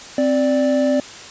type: tone pair together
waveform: triangle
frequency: 261.6 / 587.3 Hz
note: C4 / D5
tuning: 0 / 0 cents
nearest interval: octave + major second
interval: 1400 cents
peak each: -15 dBFS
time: 0.18-1 s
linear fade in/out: 2 ms
effects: white hiss -36 dBFS RMS until 1.3 s + resampled to 16000 Hz